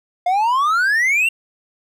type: exponential sweep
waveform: triangle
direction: up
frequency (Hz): 698.5 to 2794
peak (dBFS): -12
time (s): 0.26-1.29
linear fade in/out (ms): 5
effects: none